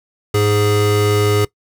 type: tone pair together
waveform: square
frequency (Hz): 104.64 / 415.3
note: G#2 / G#4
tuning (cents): +14 / 0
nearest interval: 2 octaves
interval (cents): 2386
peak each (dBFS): -16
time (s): 0.34-1.45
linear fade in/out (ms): 5
effects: noise-tail reverb RT60 0.1 s tail -21 dB re dry